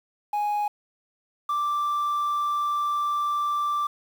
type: tone pair in turn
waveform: sine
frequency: 830.6 / 1174.6 Hz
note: G#5 / D6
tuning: 0 / 0 cents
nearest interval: tritone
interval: 600 cents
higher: second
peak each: -20 dBFS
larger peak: neither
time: 0.33-0.68 / 1.49-3.87 s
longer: second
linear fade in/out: 5 ms
effects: tanh soft clip ceiling -22 dBFS + 8-bit